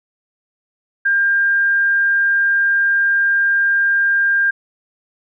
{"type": "tone", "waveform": "sine", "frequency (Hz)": 1600, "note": "G6", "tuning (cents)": 35, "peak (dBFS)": -12, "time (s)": [1.05, 4.51], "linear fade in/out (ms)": 10, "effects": []}